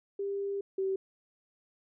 sine tone pair in turn, 398.2 / 384.2 Hz, G4 / G4, +27 / -35 cents, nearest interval minor second, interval 62 cents, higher first, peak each -31 / -28 dBFS, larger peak second, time 0.19-0.61 / 0.78-0.96 s, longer first, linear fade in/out 5 ms, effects none

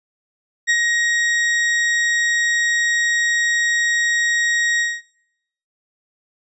40% pulse tone with ADSR envelope, 1884 Hz, A#6, 18 cents sharp, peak -12 dBFS, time 0.67-5.02 s, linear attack 29 ms, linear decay 59 ms, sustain -3 dB, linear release 220 ms, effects noise-tail reverb RT60 0.8 s tail -22 dB re dry + resampled to 22050 Hz

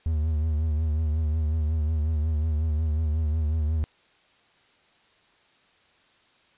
triangle tone with vibrato, 77.78 Hz, D#2, in tune, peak -20 dBFS, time 0.06-3.84 s, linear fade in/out 0 ms, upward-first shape triangle, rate 5.5 Hz, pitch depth 79 cents each way, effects white hiss -61 dBFS RMS until 6.57 s + resampled to 8000 Hz

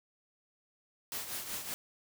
white noise with tremolo, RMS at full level -37 dBFS, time 1.12-1.74 s, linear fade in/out 0 ms, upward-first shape triangle, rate 5.3 Hz, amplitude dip 65%, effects none

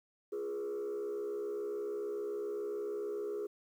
sine tone with frequency modulation, 414 Hz, G#4, 5 cents flat, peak -33 dBFS, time 0.32-3.47 s, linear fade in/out 10 ms, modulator 67 Hz, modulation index 0.71, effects tanh soft clip ceiling -34 dBFS + 11-bit

